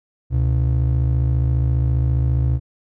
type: ring-modulated tone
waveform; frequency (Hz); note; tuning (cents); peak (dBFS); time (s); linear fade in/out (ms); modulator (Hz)
triangle; 98.3; G2; +5; -10; 0.3-2.6; 50; 27.4
effects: none